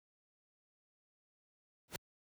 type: noise with exponential growth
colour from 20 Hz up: pink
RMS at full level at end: -35 dBFS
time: 1.88-1.96 s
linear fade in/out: 1 ms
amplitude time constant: 16 ms
effects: high-pass 60 Hz 12 dB/octave